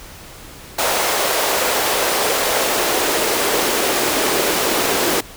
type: noise with high-pass filter sweep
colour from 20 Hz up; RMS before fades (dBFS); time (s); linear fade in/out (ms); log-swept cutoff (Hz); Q
pink; -18; 0.78-5.21; 10; 580 to 330; 1.6
effects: pink hiss -38 dBFS RMS until 5.36 s